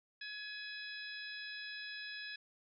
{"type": "harmonic tone with a mistuned harmonic", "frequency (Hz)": 844, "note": "G#5", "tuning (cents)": 28, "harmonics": [2, 3, 4, 5, 6], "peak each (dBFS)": [-46, -50, -53, -52, -51], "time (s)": [0.21, 2.36], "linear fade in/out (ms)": 5, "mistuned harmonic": 5, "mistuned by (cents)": -94, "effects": []}